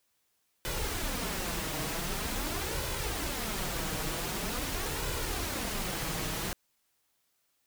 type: noise with flanger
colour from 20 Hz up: pink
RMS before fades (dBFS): -34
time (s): 0.65-6.53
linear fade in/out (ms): 0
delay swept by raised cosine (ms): 2 to 6.4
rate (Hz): 0.45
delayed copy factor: +0.5
effects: white hiss -75 dBFS RMS until 7.66 s